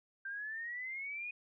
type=exponential sweep; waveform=sine; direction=up; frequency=1568 to 2485 Hz; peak=-39 dBFS; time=0.25-1.31 s; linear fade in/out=5 ms; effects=none